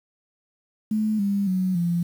sine tone with pitch steps, 215.7 / 200.1 / 185.62 / 172.19 Hz, A3 / G3 / F#3 / F3, -34 / +36 / +6 / -24 cents, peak -20 dBFS, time 0.91-2.03 s, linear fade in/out 5 ms, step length 280 ms, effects 8-bit

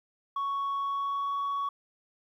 sine tone with pitch glide, 1112 to 1121 Hz, C#6 to C#6, +5 to +19 cents, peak -26 dBFS, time 0.36-1.69 s, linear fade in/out 5 ms, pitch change +14 cents, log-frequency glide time 0.78-1.36 s, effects tanh soft clip ceiling -27 dBFS + 11-bit

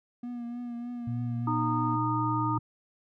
triangle tone with vibrato, 240 Hz, B3, 49 cents flat, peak -32 dBFS, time 0.23-1.96 s, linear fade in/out 5 ms, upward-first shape triangle, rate 3.3 Hz, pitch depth 36 cents each way
sine tone with pitch glide, 119.6 to 118.23 Hz, A#2 to A#2, +45 to +25 cents, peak -30 dBFS, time 1.07-2.59 s, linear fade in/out 5 ms, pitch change -20 cents, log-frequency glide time 1.9-2.4 s
harmonic tone, 307.6 Hz, D#4, 20 cents flat, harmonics 1 / 3 / 4, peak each -31 / -31 / -31 dBFS, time 1.47-2.58 s, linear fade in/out 5 ms
effects none

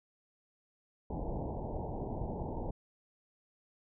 pink low-pass noise, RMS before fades -38 dBFS, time 1.1-2.71 s, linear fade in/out 5 ms, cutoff 930 Hz, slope 96 dB/octave, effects none

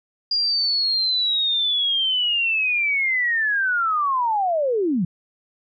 sine linear sweep, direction down, 4839 to 157.9 Hz, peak -18 dBFS, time 0.31-5.05 s, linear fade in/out 5 ms, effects none

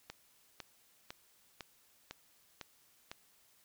click train, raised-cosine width 0.2 ms, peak -26 dBFS, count 7, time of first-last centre 0.1-3.115 s, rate 1.99 Hz, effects white hiss -68 dBFS RMS until 3.64 s

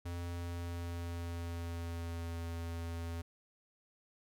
square tone with pitch glide, 86.6 to 84.04 Hz, F2 to E2, -14 to +34 cents, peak -39 dBFS, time 0.05-3.22 s, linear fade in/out 10 ms, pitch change -52 cents, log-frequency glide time 0.25-2.41 s, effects none

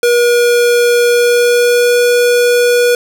square tone with pitch glide, 480 to 484.5 Hz, B4 to B4, -49 to -33 cents, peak -8 dBFS, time 0.03-2.95 s, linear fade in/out 2 ms, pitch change +16 cents, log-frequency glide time 1.09-1.98 s, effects none

